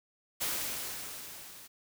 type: noise with level ramp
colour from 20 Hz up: white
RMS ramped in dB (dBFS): -32 to -51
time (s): 0.4-1.68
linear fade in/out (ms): 20
effects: none